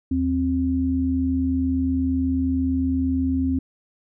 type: tone pair together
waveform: sine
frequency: 78.4 / 263.7 Hz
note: D#2 / C4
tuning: +14 / +14 cents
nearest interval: octave + major sixth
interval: 2100 cents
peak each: -25 / -20 dBFS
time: 0.11-3.59 s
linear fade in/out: 5 ms
effects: none